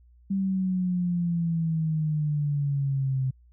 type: exponential sweep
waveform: sine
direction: down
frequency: 196 to 130.1 Hz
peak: -23 dBFS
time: 0.3-3.31 s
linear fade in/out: 10 ms
effects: added 60 Hz sine -53 dBFS peak until 3.52 s